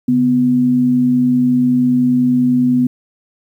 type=tone pair together; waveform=sine; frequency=138.78 / 249 Hz; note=C#3 / B3; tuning=+2 / +14 cents; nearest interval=minor seventh; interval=1012 cents; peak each=-22 / -10 dBFS; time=0.08-2.87 s; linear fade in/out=5 ms; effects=8-bit